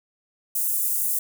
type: high-pass noise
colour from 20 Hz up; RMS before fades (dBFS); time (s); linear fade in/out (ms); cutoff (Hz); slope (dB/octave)
white; -24; 0.55-1.19; 5; 8500; 24
effects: none

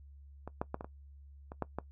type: clicks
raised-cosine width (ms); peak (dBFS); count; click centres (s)
1; -28 / -19 / -21 / -27 / -29 / -30 / -19 / -21; 8; 0.476 / 0.615 / 0.744 / 0.809 / 0.845 / 1.519 / 1.623 / 1.786
effects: noise-tail reverb RT60 0.1 s tail -19 dB re dry + added 70 Hz sine -51 dBFS peak until 1.91 s

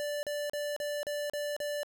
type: tone bursts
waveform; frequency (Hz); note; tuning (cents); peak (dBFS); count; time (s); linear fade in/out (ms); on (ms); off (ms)
square; 586; D5; -4; -33; 7; 0-1.832; 0; 230; 37
effects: 12-bit

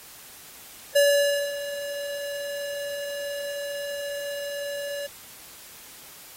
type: tone with ADSR envelope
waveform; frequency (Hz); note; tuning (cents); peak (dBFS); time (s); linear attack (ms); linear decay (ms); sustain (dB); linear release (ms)
square; 571; D5; -49; -16; 0.95-5.07; 12; 560; -15; 10
effects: white hiss -46 dBFS RMS until 6.36 s + AAC 48 kbps

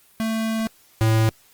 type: tone pair in turn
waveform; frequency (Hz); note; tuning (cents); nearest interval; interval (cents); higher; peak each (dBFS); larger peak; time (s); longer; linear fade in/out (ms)
square; 222.5 / 111.12; A3 / A2; +20 / +18; octave; 1202; first; -22 / -16; second; 0.2-0.67 / 1.01-1.29; first; 0
effects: white hiss -55 dBFS RMS until 1.53 s + Opus 24 kbps

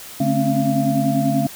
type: tone cluster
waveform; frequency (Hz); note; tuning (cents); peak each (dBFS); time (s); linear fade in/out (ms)
sine; 143.6 / 217.3 / 263.6 / 273.8 / 682; D3 / A3 / C4 / C#4 / F5; -39 / -21 / +13 / -21 / -41; -22; 0.2-1.47; 5
effects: white hiss -37 dBFS RMS until 1.55 s

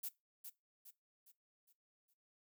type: noise with echo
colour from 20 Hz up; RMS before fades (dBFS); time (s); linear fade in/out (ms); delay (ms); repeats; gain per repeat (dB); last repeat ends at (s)
violet; -43; 0.03-0.09; 10; 410; 5; -7; 2.14
effects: noise-tail reverb RT60 0.2 s tail -19 dB re dry

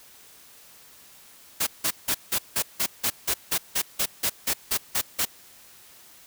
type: noise bursts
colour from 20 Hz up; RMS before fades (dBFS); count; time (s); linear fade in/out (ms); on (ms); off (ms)
white; -24; 16; 1.6-5.254; 10; 69; 170
effects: white hiss -51 dBFS RMS until 6.26 s

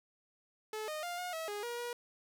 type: tone with pitch steps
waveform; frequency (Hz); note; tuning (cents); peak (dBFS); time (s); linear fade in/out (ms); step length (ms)
sawtooth; 431.9 / 615 / 701 / 718 / 646 / 412.8 / 476.7 / 480.5; A4 / D#5 / F5 / F5 / E5 / G#4 / A#4 / B4; -32 / -20 / +6 / +48 / -35 / -10 / +39 / -48; -34; 0.73-1.93; 2; 150
effects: none

